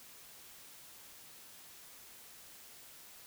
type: silence
effects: white hiss -55 dBFS RMS until 3.26 s